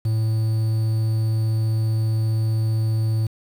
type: tone with quantisation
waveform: triangle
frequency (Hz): 110.6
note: A2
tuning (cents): +9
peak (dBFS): -16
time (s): 0.05-3.27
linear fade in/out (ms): 5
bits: 7
effects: none